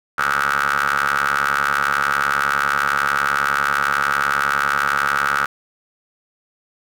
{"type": "ring-modulated tone", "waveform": "20% pulse", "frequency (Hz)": 70.5, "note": "C#2", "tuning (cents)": 30, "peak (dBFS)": -9, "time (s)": [0.18, 5.46], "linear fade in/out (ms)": 5, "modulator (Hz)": 1380, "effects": []}